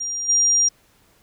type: tone with level steps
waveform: sine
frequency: 5700 Hz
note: F8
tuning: 34 cents sharp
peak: -24 / -14 dBFS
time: 0-0.69 s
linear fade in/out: 10 ms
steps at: 0.28 s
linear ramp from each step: 20 ms
effects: pink hiss -58 dBFS RMS until 1.22 s